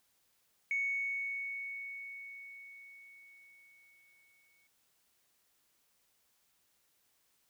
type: tone with exponential decay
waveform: sine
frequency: 2221 Hz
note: C#7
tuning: 3 cents sharp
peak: -29 dBFS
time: 0.71-4.67 s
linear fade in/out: 1 ms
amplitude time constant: 860 ms
effects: tanh soft clip ceiling -25 dBFS + white hiss -74 dBFS RMS until 7.49 s